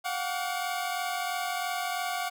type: tone cluster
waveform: sawtooth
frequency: 715 / 758 / 1144 Hz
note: F5 / F#5 / D6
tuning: +41 / +42 / -46 cents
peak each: -28 / -32 / -33 dBFS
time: 0.04-2.3 s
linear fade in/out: 20 ms
effects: none